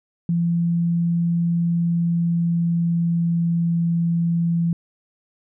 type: tone with pitch glide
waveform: sine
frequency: 170.1 to 168.83 Hz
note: F3 to E3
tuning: -45 to +42 cents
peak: -17 dBFS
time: 0.29-4.73 s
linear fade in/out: 2 ms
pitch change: -13 cents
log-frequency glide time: 1.64-3.72 s
effects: none